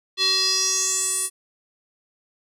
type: tone with band-pass filter sweep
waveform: square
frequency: 378.5 Hz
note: F#4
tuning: 39 cents sharp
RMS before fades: -22 dBFS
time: 0.17-1.3 s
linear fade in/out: 50 ms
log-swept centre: 3800 to 9800 Hz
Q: 5.4
effects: none